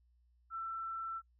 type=tone; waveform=sine; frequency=1338 Hz; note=E6; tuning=25 cents sharp; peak=-38 dBFS; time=0.5-1.22 s; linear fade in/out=50 ms; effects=noise-tail reverb RT60 0.1 s tail -22 dB re dry + added 60 Hz sine -67 dBFS peak until 1.39 s